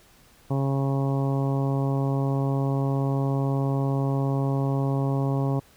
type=harmonic tone; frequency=136.9 Hz; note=C#3; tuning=21 cents flat; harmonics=1 / 2 / 3 / 4 / 5 / 6 / 7 / 8; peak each=-23 / -29 / -33 / -35 / -37 / -39 / -40 / -41 dBFS; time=0.5-5.6 s; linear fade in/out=10 ms; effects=pink hiss -56 dBFS RMS until 5.76 s